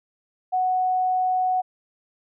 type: tone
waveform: sine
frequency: 740 Hz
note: F#5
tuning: in tune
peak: -19 dBFS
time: 0.52-1.62 s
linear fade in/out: 20 ms
effects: none